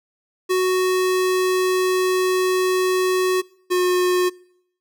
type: tone pair in turn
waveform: square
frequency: 370 / 361.8 Hz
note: F#4 / F#4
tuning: 0 / -39 cents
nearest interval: unison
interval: 39 cents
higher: first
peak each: -17 dBFS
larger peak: neither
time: 0.49-3.42 / 3.7-4.3 s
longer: first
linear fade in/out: 20 ms
effects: noise-tail reverb RT60 0.7 s tail -24 dB re dry